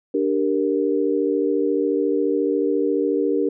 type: chord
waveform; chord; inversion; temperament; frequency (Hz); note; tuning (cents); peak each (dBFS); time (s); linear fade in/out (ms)
sine; G minor; second; equal; 293.7 / 392 / 466.2; D4 / G4 / Bb4; 0 / 0 / 0; -22; 0.14-3.49; 5
effects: none